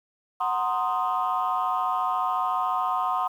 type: chord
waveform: sine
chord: C half-diminished seventh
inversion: second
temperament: equal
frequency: 740 / 932.3 / 1046.5 / 1244.5 Hz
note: Gb5 / Bb5 / C6 / Eb6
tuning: 0 / 0 / 0 / 0 cents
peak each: -27 / -31 / -26 / -28 dBFS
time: 0.4-3.28 s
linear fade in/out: 10 ms
effects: tanh soft clip ceiling -16 dBFS + 9-bit